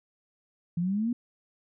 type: exponential sweep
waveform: sine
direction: up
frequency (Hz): 166.1 to 246.9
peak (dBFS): -25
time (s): 0.77-1.13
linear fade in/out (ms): 5
effects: none